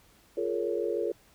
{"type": "chord", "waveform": "sine", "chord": "Bb minor seventh", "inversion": "second", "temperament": "just", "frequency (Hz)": [349.6, 419.5, 466.2, 559.4], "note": ["F4", "Ab4", "Bb4", "Db5"], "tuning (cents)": [2, 17, 0, 16], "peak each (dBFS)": [-33, -32, -32, -35], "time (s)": [0.37, 1.12], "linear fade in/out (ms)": 5, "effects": ["pink hiss -61 dBFS RMS until 1.34 s"]}